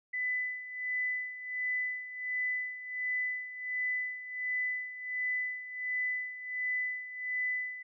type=tone with tremolo; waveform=sine; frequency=2000 Hz; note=B6; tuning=21 cents sharp; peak=-29 dBFS; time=0.13-7.83 s; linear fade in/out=10 ms; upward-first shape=sine; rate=1.4 Hz; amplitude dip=75%; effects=none